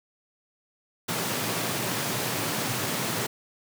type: high-pass noise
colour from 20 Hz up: pink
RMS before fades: -29 dBFS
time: 1.08-3.27 s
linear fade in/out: 10 ms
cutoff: 100 Hz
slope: 96 dB/octave
effects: none